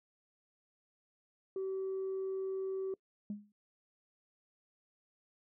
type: tone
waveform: sine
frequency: 382.6 Hz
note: G4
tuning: 42 cents flat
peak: -33 dBFS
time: 1.56-2.94 s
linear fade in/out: 2 ms
type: tone with exponential decay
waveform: sine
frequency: 206.7 Hz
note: G#3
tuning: 8 cents flat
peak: -33 dBFS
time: 3.3-3.52 s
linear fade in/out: 2 ms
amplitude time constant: 46 ms
effects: noise-tail reverb RT60 0.1 s tail -24 dB re dry + tanh soft clip ceiling -32 dBFS

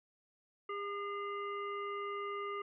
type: harmonic tone with a mistuned harmonic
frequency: 404.4 Hz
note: G#4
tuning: 46 cents flat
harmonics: 1 / 3 / 5 / 7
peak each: -41 / -40 / -48 / -55 dBFS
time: 0.69-2.62 s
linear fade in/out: 5 ms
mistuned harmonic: 5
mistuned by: +32 cents
effects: none

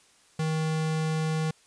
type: tone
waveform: square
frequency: 157.9 Hz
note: D#3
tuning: 26 cents sharp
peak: -26 dBFS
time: 0.39-1.51 s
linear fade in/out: 5 ms
effects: white hiss -60 dBFS RMS until 1.66 s + resampled to 22050 Hz

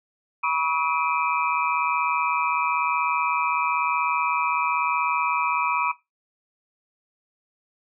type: tone cluster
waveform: sine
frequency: 975 / 1116 / 1281 / 2365 / 2521 Hz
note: B5 / C#6 / E6 / D7 / D#7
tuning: -23 / +11 / -50 / +12 / +22 cents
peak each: -26 / -26 / -29 / -28 / -29 dBFS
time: 0.43-5.92 s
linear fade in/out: 10 ms
effects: noise-tail reverb RT60 0.2 s tail -18 dB re dry

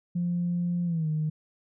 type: tone with pitch glide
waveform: sine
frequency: 174.61 to 154.66 Hz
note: F3 to D#3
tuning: 0 to -10 cents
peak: -24 dBFS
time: 0.15-1.3 s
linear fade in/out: 10 ms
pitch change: -210 cents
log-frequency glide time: 0.85-1.08 s
effects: tanh soft clip ceiling -20 dBFS

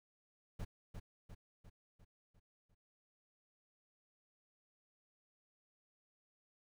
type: noise with echo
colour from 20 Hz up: brown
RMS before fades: -42 dBFS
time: 0.59-0.65 s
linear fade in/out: 10 ms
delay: 350 ms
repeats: 6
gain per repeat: -5 dB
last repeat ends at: 2.75 s
effects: none

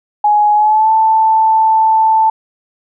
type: tone with pitch glide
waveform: sine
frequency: 837 to 882.2 Hz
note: G#5 to A5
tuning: +13 to +4 cents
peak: -7 dBFS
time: 0.24-2.3 s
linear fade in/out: 5 ms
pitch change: +91 cents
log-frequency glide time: 0.54-0.91 s
effects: none

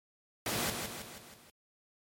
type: noise with echo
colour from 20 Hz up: pink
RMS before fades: -33 dBFS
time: 0.46-0.7 s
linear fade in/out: 2 ms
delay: 160 ms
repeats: 5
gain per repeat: -5 dB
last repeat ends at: 1.5 s
effects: high-pass 100 Hz 12 dB/octave + MP3 64 kbps

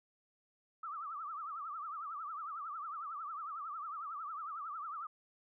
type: tone with vibrato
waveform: sine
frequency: 1238 Hz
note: D#6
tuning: 9 cents flat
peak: -40 dBFS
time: 0.83-5.07 s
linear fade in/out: 5 ms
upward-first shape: triangle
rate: 11 Hz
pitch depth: 180 cents each way
effects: none

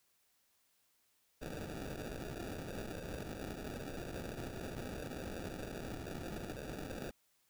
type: noise with sample-and-hold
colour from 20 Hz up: violet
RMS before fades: -44 dBFS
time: 1.41-7.11 s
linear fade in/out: 10 ms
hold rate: 1050 Hz
effects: white hiss -75 dBFS RMS until 7.49 s

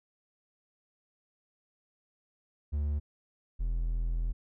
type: tone pair in turn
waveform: triangle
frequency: 73.42 / 41.59 Hz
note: D2 / E1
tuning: 0 / +16 cents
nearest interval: minor seventh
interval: 984 cents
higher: first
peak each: -26 dBFS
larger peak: neither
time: 2.72-3 / 3.59-4.33 s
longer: second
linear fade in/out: 20 ms
effects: none

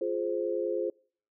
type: chord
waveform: sine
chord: F minor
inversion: none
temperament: just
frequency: 349.2 / 419.1 / 523.8 Hz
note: F4 / Ab4 / C5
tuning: 0 / +16 / +2 cents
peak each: -32 dBFS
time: 0.01-0.9 s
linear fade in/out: 5 ms
effects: noise-tail reverb RT60 0.5 s tail -26 dB re dry

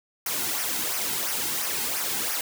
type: noise with flanger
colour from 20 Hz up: white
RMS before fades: -28 dBFS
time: 0.26-2.41 s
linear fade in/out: 2 ms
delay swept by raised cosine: 0.25 to 1.75 ms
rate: 2.9 Hz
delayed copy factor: -0.65
effects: none

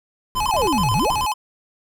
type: tone with vibrato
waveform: square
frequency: 932.3 Hz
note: A#5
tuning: in tune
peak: -20 dBFS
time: 0.35-1.34 s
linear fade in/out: 20 ms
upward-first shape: square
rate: 9.3 Hz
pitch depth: 160 cents each way
type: noise bursts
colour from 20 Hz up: brown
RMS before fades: -30 dBFS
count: 5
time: 0.35-1.252 s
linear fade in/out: 0 ms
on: 150 ms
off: 38 ms
type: exponential two-way sweep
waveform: sine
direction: down then up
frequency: 1116 to 99 to 1116 Hz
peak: -19 dBFS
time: 0.46-1.13 s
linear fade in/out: 5 ms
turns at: 0.93 s
effects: none

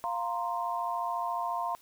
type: chord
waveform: sine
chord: F suspended fourth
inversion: none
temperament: equal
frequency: 698.5 / 932.3 / 1046.5 Hz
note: F5 / Bb5 / C6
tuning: 0 / 0 / 0 cents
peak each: -34 dBFS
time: 0.04-1.75 s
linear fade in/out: 0 ms
effects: white hiss -60 dBFS RMS until 1.81 s

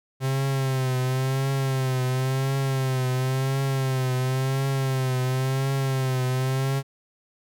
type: tone with vibrato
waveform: 45% pulse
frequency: 132 Hz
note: C3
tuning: 16 cents sharp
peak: -22 dBFS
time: 0.2-6.83 s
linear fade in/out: 50 ms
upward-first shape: triangle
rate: 0.95 Hz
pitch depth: 63 cents each way
effects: none

